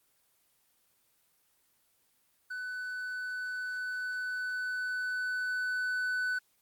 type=tone with level ramp; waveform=triangle; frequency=1500 Hz; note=F#6; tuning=23 cents sharp; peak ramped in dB=-34 to -27 dBFS; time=2.5-6.39 s; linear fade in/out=10 ms; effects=white hiss -71 dBFS RMS until 6.61 s + Opus 24 kbps